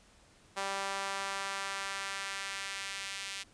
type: tone with high-pass filter sweep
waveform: sawtooth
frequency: 196 Hz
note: G3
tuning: in tune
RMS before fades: -38 dBFS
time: 0.56-3.44 s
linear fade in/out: 20 ms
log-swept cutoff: 770 to 2600 Hz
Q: 1.1
effects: pink hiss -62 dBFS RMS until 3.53 s + resampled to 22050 Hz